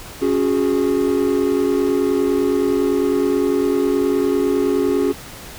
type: chord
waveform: triangle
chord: C# suspended fourth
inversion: none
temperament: equal with one note detuned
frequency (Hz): 277.2 / 365.5 / 415.3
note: C#4 / F#4 / G#4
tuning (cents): 0 / -21 / 0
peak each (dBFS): -17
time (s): 0.21-5.13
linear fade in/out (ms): 20
effects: tanh soft clip ceiling -5 dBFS + pink hiss -36 dBFS RMS until 5.58 s